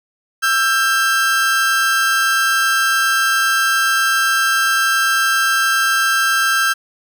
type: tone pair together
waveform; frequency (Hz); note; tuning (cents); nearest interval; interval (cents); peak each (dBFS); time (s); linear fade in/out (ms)
40% pulse; 1335 / 1587.6; E6 / G6; +22 / +22; minor third; 300; -17 / -14; 0.42-6.74; 20
effects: none